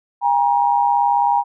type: tone pair together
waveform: sine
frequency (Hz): 809 / 947.5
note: G#5 / A#5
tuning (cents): -46 / +28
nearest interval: minor third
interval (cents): 274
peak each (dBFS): -16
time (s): 0.21-1.44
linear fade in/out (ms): 50
effects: none